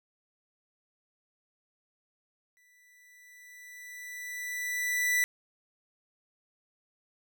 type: tone with exponential growth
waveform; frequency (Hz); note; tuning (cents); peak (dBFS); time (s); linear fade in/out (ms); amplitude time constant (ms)
45% pulse; 1975.5; B6; 0; -23; 2.57-5.24; 0; 580
effects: none